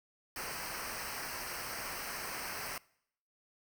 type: noise with comb filter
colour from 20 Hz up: pink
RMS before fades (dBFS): -41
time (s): 0.36-2.78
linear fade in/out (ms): 2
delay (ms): 0.28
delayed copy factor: -0.8
effects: noise-tail reverb RT60 0.7 s tail -23 dB re dry